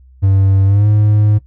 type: tone with pitch glide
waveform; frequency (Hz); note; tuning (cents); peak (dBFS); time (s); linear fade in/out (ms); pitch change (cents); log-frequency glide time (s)
triangle; 97.1 to 105.28; G2 to G#2; -16 to +24; -6; 0.22-1.39; 20; +140; 0.65-0.87
effects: noise-tail reverb RT60 0.1 s tail -18 dB re dry + added 64 Hz sine -40 dBFS peak until 1.46 s